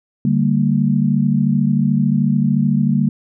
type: chord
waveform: sine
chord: G minor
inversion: second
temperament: equal with one note detuned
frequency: 146.83 / 196 / 229.6 Hz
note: D3 / G3 / Bb3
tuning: 0 / 0 / -26 cents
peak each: -17 dBFS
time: 0.25-3.09 s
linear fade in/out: 2 ms
effects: none